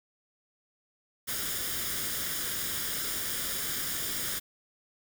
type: noise with comb filter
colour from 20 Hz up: white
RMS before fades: -33 dBFS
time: 1.27-4.4 s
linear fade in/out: 20 ms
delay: 0.58 ms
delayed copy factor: +0.6
effects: none